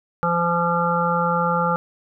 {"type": "harmonic tone", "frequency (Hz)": 171.5, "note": "F3", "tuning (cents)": -31, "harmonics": [1, 3, 5, 7, 8], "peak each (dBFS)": [-24, -24, -24, -24, -24], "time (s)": [0.23, 1.76], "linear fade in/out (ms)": 0, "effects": []}